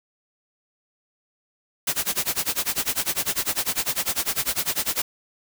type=noise with tremolo; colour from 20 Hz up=white; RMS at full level=-22 dBFS; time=1.87-5.02 s; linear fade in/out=5 ms; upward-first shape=sine; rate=10 Hz; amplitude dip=95%; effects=none